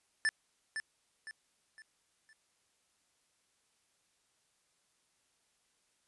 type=tone with echo; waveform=square; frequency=1760 Hz; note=A6; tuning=in tune; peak=-28 dBFS; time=0.25-0.29 s; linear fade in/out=0 ms; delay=510 ms; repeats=4; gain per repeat=-8 dB; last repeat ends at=2.33 s; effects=white hiss -75 dBFS RMS until 6.07 s + resampled to 24000 Hz